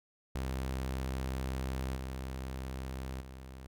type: tone with level steps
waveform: sawtooth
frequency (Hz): 65.41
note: C2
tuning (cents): 0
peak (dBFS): -30 / -34 / -42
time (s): 0.35-3.67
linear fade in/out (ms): 5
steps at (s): 1.96 / 3.21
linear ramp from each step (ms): 5
effects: none